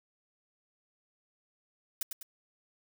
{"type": "noise with echo", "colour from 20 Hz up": "blue", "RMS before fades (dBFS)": -33, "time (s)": [2.01, 2.03], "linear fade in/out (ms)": 2, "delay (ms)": 100, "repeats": 2, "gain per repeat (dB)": -6, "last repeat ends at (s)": 2.23, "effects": []}